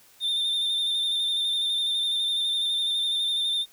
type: tone with vibrato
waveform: triangle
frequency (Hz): 3600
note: A7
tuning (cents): +39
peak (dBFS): -22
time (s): 0.2-3.66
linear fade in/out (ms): 50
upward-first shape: square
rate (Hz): 12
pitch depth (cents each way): 23
effects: white hiss -56 dBFS RMS until 3.72 s